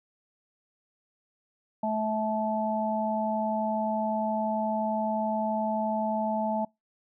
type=harmonic tone; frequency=217.1 Hz; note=A3; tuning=23 cents flat; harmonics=1 / 3 / 4; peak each=-30 / -30 / -30 dBFS; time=1.83-6.65 s; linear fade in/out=5 ms; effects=noise-tail reverb RT60 0.2 s tail -26 dB re dry